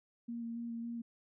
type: tone with vibrato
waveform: sine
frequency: 233.1 Hz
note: A#3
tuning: in tune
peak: -38 dBFS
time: 0.28-1.02 s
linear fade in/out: 10 ms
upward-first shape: square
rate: 3.6 Hz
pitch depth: 13 cents each way
effects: none